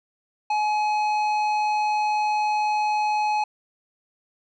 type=tone with tanh clipping; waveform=triangle; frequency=846 Hz; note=G#5; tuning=32 cents sharp; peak=-22 dBFS; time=0.5-3.44 s; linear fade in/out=5 ms; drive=15 dB; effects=none